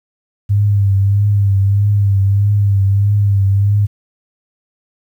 sine tone with vibrato, 100.3 Hz, G2, 40 cents sharp, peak -9 dBFS, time 0.49-3.87 s, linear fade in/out 20 ms, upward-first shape triangle, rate 1.6 Hz, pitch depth 53 cents each way, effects 8-bit

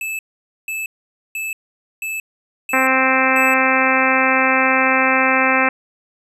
square tone bursts, 2618 Hz, E7, 13 cents flat, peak -23 dBFS, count 6, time 0.01-3.54 s, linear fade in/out 2 ms, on 180 ms, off 490 ms
harmonic tone, 261.9 Hz, C4, 2 cents sharp, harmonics 1 / 2 / 3 / 4 / 5 / 6 / 7 / 8 / 9 / 10, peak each -22 / -22 / -22 / -22 / -22 / -22 / -22 / -22 / -22 / -22 dBFS, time 2.73-5.69 s, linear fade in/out 5 ms
effects resampled to 32000 Hz

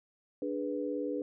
sine chord, G# diminished, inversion second, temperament equal, 293.7 / 415.3 / 493.9 Hz, D4 / G#4 / B4, 0 / 0 / 0 cents, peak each -35 / -38 / -36 dBFS, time 0.42-1.22 s, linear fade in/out 2 ms, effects none

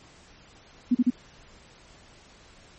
sine tone bursts, 246.9 Hz, B3, in tune, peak -16 dBFS, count 3, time 0.91-1.104 s, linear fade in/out 10 ms, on 40 ms, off 37 ms, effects pink hiss -53 dBFS RMS until 2.78 s + MP3 32 kbps

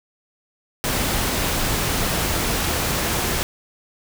pink noise, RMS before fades -22 dBFS, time 0.84-3.43 s, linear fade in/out 0 ms, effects none

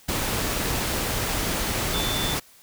sine tone in noise, 3520 Hz, A7, in tune, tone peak -29 dBFS, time 1.93-2.35 s, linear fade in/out 10 ms, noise pink, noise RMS -26 dBFS, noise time 0.08-2.4 s, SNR -6 dB, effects white hiss -53 dBFS RMS until 2.62 s

